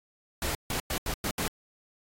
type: noise bursts at uneven times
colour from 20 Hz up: pink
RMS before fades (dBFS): -31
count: 6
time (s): 0.42-0.55 / 0.7-0.8 / 0.9-0.98 / 1.06-1.14 / 1.24-1.31 / 1.38-1.48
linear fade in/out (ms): 2
effects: AAC 48 kbps